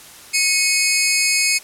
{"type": "tone pair together", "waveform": "15% pulse", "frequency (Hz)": [2195, 2522], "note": ["C#7", "D#7"], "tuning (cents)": [-18, 23], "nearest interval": "major second", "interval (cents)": 241, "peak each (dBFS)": -11, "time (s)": [0.33, 1.59], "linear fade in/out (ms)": 20, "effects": ["white hiss -41 dBFS RMS until 1.63 s", "low-pass 12000 Hz 12 dB/octave"]}